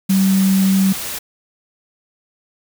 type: tone in noise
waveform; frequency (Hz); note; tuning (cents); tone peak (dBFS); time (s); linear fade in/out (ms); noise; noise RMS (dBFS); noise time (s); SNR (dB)
sine; 192; G3; -36; -11; 0.09-0.93; 10; white; -26; 0.09-1.19; +12
effects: none